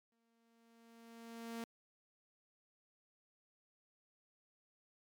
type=tone with exponential growth; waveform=sawtooth; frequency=230.3 Hz; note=A#3; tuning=21 cents flat; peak=-37 dBFS; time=0.12-1.64 s; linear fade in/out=2 ms; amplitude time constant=330 ms; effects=MP3 96 kbps